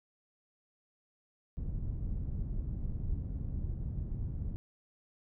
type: low-pass noise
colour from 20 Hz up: pink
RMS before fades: -36 dBFS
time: 1.57-4.56 s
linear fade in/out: 0 ms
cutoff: 130 Hz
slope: 12 dB/octave
effects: none